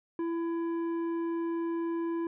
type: tone with tanh clipping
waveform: triangle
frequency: 334.5 Hz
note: E4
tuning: 25 cents sharp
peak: -31 dBFS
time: 0.19-2.27 s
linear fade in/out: 2 ms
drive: 13 dB
effects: none